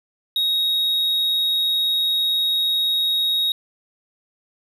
triangle tone, 3771 Hz, A#7, 19 cents sharp, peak -16 dBFS, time 0.36-3.52 s, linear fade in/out 2 ms, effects none

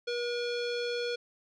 square tone with low-pass filter, 480.5 Hz, B4, 48 cents flat, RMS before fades -33 dBFS, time 0.07-1.16 s, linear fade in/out 10 ms, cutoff 4200 Hz, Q 2.9, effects none

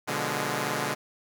5% pulse chord, B diminished seventh, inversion none, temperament equal, 123.47 / 146.83 / 174.61 / 207.7 Hz, B2 / D3 / F3 / Ab3, 0 / 0 / 0 / 0 cents, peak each -22 / -20 / -25 / -21 dBFS, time 0.07-0.95 s, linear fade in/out 20 ms, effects none

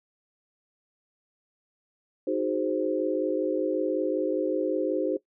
sine chord, Ab dominant seventh, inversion second, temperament equal, 311.1 / 370 / 415.3 / 523.3 Hz, Eb4 / Gb4 / Ab4 / C5, 0 / 0 / 0 / 0 cents, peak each -29 / -29 / -32 / -29 dBFS, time 2.27-5.17 s, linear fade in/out 5 ms, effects noise-tail reverb RT60 0.1 s tail -19 dB re dry

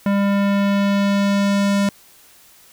square tone with low-pass filter sweep, 200 Hz, G3, 35 cents sharp, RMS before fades -17 dBFS, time 0.06-1.89 s, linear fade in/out 2 ms, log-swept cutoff 2000 to 9500 Hz, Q 0.8, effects white hiss -49 dBFS RMS until 2.72 s

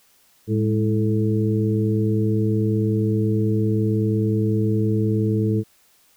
harmonic tone with a mistuned harmonic, 109.3 Hz, A2, 11 cents flat, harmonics 1 / 2 / 3 / 4, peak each -20 / -23 / -25 / -26 dBFS, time 0.47-5.64 s, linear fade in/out 50 ms, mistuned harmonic 2, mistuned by -82 cents, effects white hiss -58 dBFS RMS until 6.16 s

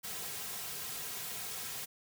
white noise with comb filter, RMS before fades -41 dBFS, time 0.03-1.86 s, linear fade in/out 20 ms, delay 3.4 ms, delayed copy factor -0.55, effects none

